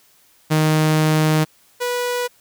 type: tone pair in turn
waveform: sawtooth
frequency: 155.56 / 489.8 Hz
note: D#3 / B4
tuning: 0 / -14 cents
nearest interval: octave + minor sixth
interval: 1986 cents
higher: second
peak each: -10 / -16 dBFS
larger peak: first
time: 0.5-1.45 / 1.8-2.28 s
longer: first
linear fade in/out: 20 ms
effects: white hiss -55 dBFS RMS until 2.4 s